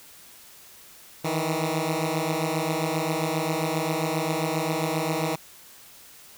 10% pulse beating tone pair, 155.56 / 163.06 Hz, D#3 / E3, 0 / -19 cents, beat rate 7.5 Hz, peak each -19 dBFS, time 1.24-5.36 s, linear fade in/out 10 ms, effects white hiss -49 dBFS RMS until 6.37 s

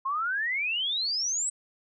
sine exponential sweep, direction up, 1046.5 to 8120 Hz, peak -26 dBFS, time 0.05-1.5 s, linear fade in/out 10 ms, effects none

